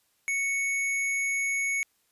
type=tone with hard clipping; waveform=sine; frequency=2217 Hz; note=C#7; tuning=in tune; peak=-27 dBFS; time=0.28-1.83 s; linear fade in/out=0 ms; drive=15 dB; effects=white hiss -70 dBFS RMS until 2.11 s + resampled to 32000 Hz